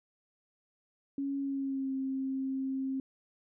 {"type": "tone with pitch glide", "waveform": "sine", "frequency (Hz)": [277.2, 266.5], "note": ["C#4", "C4"], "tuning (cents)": [0, 32], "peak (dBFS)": -31, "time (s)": [1.18, 3], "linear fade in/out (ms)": 2, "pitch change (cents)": -68, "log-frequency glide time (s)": [1.39, 1.93], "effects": []}